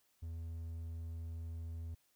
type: tone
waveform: triangle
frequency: 82.41 Hz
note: E2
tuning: in tune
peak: -39 dBFS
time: 0.22-1.95 s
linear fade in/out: 10 ms
effects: white hiss -75 dBFS RMS until 2.15 s